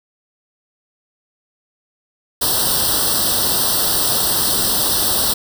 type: noise with comb filter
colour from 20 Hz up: white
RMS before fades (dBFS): -17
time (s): 2.41-5.34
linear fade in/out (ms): 10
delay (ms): 0.22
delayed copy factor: +1
effects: none